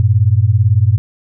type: beating tone pair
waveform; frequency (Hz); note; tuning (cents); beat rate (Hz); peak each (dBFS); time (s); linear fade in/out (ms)
sine; 96.3 / 114.3; G2 / A#2; -30 / -34; 18; -11; 0-0.98; 0
effects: none